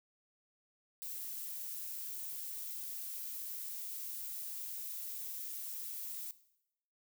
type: noise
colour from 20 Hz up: violet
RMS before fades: -43 dBFS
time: 1.02-6.31 s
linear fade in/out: 0 ms
effects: noise-tail reverb RT60 0.8 s tail -17 dB re dry